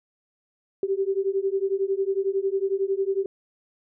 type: beating tone pair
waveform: sine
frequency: 384.1 / 395.1 Hz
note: G4 / G4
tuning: -35 / +14 cents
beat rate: 11 Hz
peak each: -25 dBFS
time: 0.83-3.26 s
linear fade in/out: 2 ms
effects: none